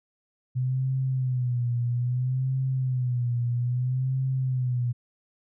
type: tone with vibrato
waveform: sine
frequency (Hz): 125.9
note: B2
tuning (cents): +34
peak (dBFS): -23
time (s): 0.55-4.93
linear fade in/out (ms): 20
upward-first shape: sine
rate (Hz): 0.61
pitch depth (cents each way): 82
effects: none